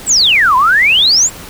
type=exponential two-way sweep; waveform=sine; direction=down then up; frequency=8372 to 977 to 7650 Hz; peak=-6 dBFS; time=0.06-1.3 s; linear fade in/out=50 ms; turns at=0.56 s; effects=pink hiss -31 dBFS RMS until 1.49 s